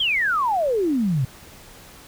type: exponential sweep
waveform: sine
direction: down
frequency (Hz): 3319 to 121.6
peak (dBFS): -18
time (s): 0-1.25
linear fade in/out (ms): 5
effects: pink hiss -45 dBFS RMS until 2.07 s